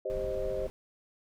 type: chord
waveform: sine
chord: C minor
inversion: second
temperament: equal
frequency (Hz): 392 / 523.3 / 622.3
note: G4 / C5 / Eb5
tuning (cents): 0 / 0 / 0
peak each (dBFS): -36 / -34 / -36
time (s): 0.05-0.67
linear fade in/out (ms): 5
type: noise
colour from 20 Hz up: brown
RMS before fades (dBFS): -40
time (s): 0.1-0.7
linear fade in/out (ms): 0
effects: none